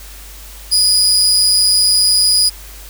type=tone with amplitude modulation; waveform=30% pulse; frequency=4935 Hz; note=D#8; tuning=15 cents flat; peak=-4 dBFS; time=0.71-2.5 s; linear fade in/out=20 ms; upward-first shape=sine; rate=194 Hz; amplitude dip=55%; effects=added 50 Hz sine -34 dBFS peak until 2.89 s + white hiss -37 dBFS RMS until 2.89 s